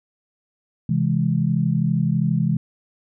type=chord; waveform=sine; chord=C augmented; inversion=none; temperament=equal with one note detuned; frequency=132.56 / 164.81 / 207.7 Hz; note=C3 / E3 / G#3; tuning=+23 / 0 / 0 cents; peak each=-22 / -20 / -23 dBFS; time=0.89-2.57 s; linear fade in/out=5 ms; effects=none